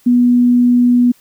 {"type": "tone", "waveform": "sine", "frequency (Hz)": 244.3, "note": "B3", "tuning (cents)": -19, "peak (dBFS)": -7, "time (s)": [0.06, 1.12], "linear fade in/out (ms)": 10, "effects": ["white hiss -51 dBFS RMS until 1.2 s"]}